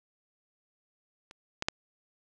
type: clicks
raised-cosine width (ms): 0.2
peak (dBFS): -30 / -14 / -9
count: 3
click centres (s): 1.311 / 1.624 / 1.685
effects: resampled to 22050 Hz + 8-bit